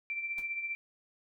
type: tone with tremolo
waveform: sine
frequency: 2348 Hz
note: D7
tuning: 1 cent flat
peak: -31 dBFS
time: 0.1-0.75 s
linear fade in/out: 0 ms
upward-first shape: triangle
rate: 15 Hz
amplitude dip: 60%
type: noise with exponential decay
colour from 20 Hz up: pink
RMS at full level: -47 dBFS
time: 0.38-0.5 s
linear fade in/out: 0 ms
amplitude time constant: 24 ms
effects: none